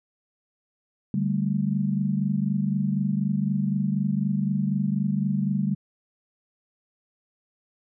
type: chord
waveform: sine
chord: D suspended fourth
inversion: none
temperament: equal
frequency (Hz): 146.83 / 196 / 220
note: D3 / G3 / A3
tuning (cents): 0 / 0 / 0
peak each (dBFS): -27 / -24 / -29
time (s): 1.14-5.75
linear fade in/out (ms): 2
effects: none